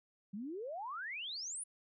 sine exponential sweep, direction up, 187.5 to 10360 Hz, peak -40 dBFS, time 0.33-1.64 s, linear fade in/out 10 ms, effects none

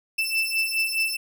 35% pulse beating tone pair, 2649 / 2653.8 Hz, E7 / E7, +8 / +11 cents, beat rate 4.8 Hz, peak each -24 dBFS, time 0.18-1.17 s, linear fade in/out 10 ms, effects none

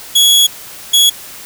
sawtooth tone pair in turn, 3351 / 3351 Hz, G#7 / G#7, +15 / +15 cents, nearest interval unison, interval 0 cents, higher neither, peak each -3 dBFS, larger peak neither, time 0.15-0.47 / 0.93-1.1 s, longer first, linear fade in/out 10 ms, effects white hiss -32 dBFS RMS until 1.45 s

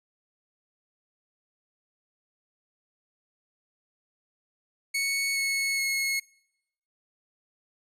sawtooth tone with pitch steps, 2214 / 2195 / 2176 Hz, C#7 / C#7 / C#7, -3 / -18 / -33 cents, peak -22 dBFS, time 4.94-6.2 s, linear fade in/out 10 ms, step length 420 ms, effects noise-tail reverb RT60 0.8 s tail -25 dB re dry + resampled to 32000 Hz

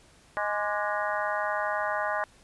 harmonic tone with a mistuned harmonic, 207.9 Hz, G#3, 2 cents sharp, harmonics 3 / 4 / 5 / 6 / 7 / 8 / 9, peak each -32 / -33 / -34 / -35 / -35 / -36 / -37 dBFS, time 0.37-2.24 s, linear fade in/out 0 ms, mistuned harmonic 6, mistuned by -97 cents, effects pink hiss -58 dBFS RMS until 2.43 s + resampled to 24000 Hz

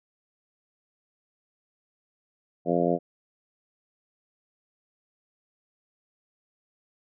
harmonic tone, 86.3 Hz, F2, 20 cents flat, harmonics 2 / 3 / 4 / 5 / 6 / 7 / 8, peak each -29 / -29 / -29 / -29 / -29 / -29 / -29 dBFS, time 2.65-2.99 s, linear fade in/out 50 ms, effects none

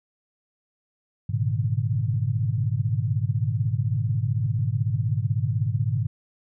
sine tone cluster, 103.4 / 119.3 / 135.7 / 141.7 / 155.6 Hz, G#2 / A#2 / C#3 / C#3 / D#3, -7 / +41 / -36 / +38 / 0 cents, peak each -25 / -25 / -34 / -31 / -32 dBFS, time 1.29-6.07 s, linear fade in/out 10 ms, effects none

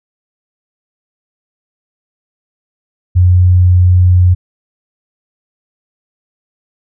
sine tone, 90.2 Hz, F#2, 44 cents flat, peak -4 dBFS, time 3.15-4.35 s, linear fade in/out 20 ms, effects none

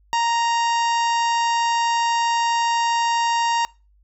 harmonic tone, 932.3 Hz, A#5, in tune, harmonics 1 / 2 / 3 / 4 / 5 / 6 / 7 / 8, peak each -18 / -29 / -29 / -35 / -35 / -34 / -39 / -38 dBFS, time 0.13-3.65 s, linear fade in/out 0 ms, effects noise-tail reverb RT60 0.3 s tail -24 dB re dry + added 50 Hz sine -54 dBFS peak until 4.03 s

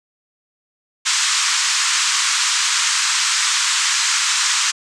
white band-pass noise, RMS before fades -18 dBFS, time 1.05-4.72 s, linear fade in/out 20 ms, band 1000 to 8000 Hz, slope 48 dB/octave, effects none

